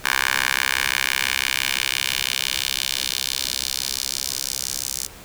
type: tone with high-pass filter sweep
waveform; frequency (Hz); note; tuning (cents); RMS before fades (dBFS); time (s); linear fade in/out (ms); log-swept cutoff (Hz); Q
10% pulse; 65.9; C2; +13; -24; 0.04-5.07; 10; 1500 to 6300; 1.6
effects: pink hiss -42 dBFS RMS until 5.24 s